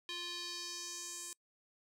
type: tone with band-pass filter sweep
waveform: square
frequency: 349.2 Hz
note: F4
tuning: in tune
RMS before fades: -44 dBFS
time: 0.09-1.33 s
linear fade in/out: 0 ms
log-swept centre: 3500 to 8200 Hz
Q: 2.6
effects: noise-tail reverb RT60 0.1 s tail -25 dB re dry